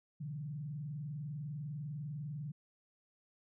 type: tone with vibrato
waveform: sine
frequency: 146.83 Hz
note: D3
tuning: in tune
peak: -39 dBFS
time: 0.2-2.52 s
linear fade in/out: 10 ms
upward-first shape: triangle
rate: 20 Hz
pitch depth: 250 cents each way
effects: none